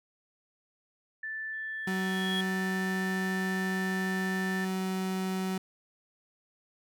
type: tone with pitch glide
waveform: sine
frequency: 1760 to 1774.3 Hz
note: A6 to A6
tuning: 0 to +14 cents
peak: -34 dBFS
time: 1.23-4.65 s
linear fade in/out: 5 ms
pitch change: +14 cents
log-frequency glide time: 1.75-2.93 s
type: tone with exponential growth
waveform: triangle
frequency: 3322 Hz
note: G#7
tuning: in tune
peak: -28 dBFS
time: 1.53-2.41 s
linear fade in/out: 5 ms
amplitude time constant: 190 ms
type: tone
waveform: 35% pulse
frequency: 188.1 Hz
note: F#3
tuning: 29 cents sharp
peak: -28 dBFS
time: 1.87-5.58 s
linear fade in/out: 5 ms
effects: none